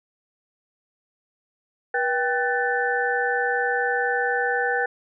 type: tone cluster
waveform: sine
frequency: 484.6 / 786 / 1504 / 1764 Hz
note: B4 / G5 / F#6 / A6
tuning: -33 / +4 / +28 / +4 cents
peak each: -26 dBFS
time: 1.94-4.86 s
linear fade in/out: 5 ms
effects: none